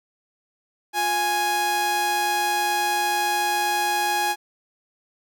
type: tone pair together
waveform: sawtooth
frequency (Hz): 353.9 / 830.6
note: F4 / G#5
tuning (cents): +23 / 0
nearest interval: octave + minor third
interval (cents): 1477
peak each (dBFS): -28 / -17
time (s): 0.93-4.36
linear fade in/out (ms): 50
effects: none